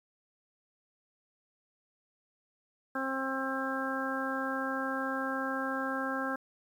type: harmonic tone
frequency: 266.2 Hz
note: C4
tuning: 30 cents sharp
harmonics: 1 / 2 / 3 / 4 / 5 / 6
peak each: -36 / -38 / -41 / -40 / -38 / -37 dBFS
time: 2.95-6.36 s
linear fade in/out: 5 ms
effects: 10-bit